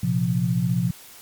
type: chord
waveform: sine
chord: Bb suspended second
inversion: none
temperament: just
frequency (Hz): 116.54 / 131.11 / 174.81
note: Bb2 / C3 / F3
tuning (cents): 0 / +4 / +2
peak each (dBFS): -25 / -24 / -22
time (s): 0.03-0.91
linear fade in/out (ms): 5
effects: white hiss -45 dBFS RMS until 1.21 s + MP3 96 kbps